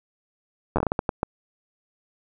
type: slowing click train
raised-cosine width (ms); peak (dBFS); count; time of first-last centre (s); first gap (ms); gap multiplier
1; -8; 10; 0.76-1.231; 10; 1.39
effects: none

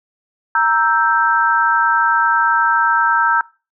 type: chord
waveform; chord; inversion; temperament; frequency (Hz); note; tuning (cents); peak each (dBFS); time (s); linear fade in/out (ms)
sine; E diminished; second; equal; 932.3 / 1318.5 / 1568; Bb5 / E6 / G6; 0 / 0 / 0; -16; 0.55-3.41; 2
effects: noise-tail reverb RT60 0.3 s tail -21 dB re dry

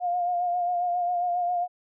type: tone with vibrato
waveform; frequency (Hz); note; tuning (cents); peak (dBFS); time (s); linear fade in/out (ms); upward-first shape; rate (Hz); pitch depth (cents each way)
sine; 708; F5; +23; -23; 0-1.68; 50; sine; 7.4; 32
effects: none

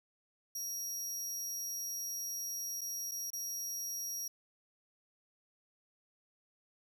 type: tone with dropouts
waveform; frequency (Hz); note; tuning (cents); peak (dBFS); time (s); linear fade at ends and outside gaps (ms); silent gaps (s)
sawtooth; 5670; F8; +25; -35; 0.55-4.28; 5; 2.81-2.814 / 3.113-3.117 / 3.304-3.331
effects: 12-bit

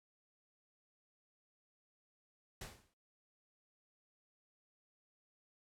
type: noise with exponential decay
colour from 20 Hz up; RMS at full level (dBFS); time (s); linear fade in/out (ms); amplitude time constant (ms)
pink; -44; 2.61-2.94; 5; 70
effects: noise-tail reverb RT60 0.2 s tail -19 dB re dry + low-pass 12000 Hz 12 dB/octave

